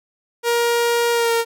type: tone with pitch glide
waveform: sawtooth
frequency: 471.9 to 462.2 Hz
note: A#4 to A#4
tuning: +21 to -15 cents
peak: -12 dBFS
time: 0.43-1.45 s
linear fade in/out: 50 ms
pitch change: -36 cents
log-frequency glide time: 1.12-1.32 s
effects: none

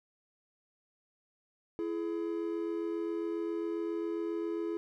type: tone pair together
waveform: triangle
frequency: 335.1 / 422.5 Hz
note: E4 / G#4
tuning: +29 / +30 cents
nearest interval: major third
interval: 401 cents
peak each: -32 / -35 dBFS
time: 1.79-4.77 s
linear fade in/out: 0 ms
effects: none

